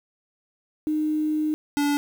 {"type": "tone pair in turn", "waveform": ["sine", "square"], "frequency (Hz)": [307, 288.6], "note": ["D#4", "D4"], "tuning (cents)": [-23, -30], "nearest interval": "minor second", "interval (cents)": 107, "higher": "first", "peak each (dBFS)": -21, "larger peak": "neither", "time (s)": [[0.87, 1.54], [1.77, 1.97]], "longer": "first", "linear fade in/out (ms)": 0, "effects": ["8-bit"]}